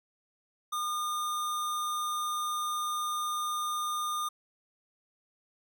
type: tone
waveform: square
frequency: 1214 Hz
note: D#6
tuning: 43 cents flat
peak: -31 dBFS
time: 0.72-4.29 s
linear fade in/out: 10 ms
effects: none